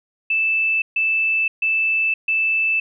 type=tone bursts; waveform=sine; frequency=2637 Hz; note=E7; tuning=in tune; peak=-16 dBFS; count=4; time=0.3-2.8 s; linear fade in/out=5 ms; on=520 ms; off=140 ms; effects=none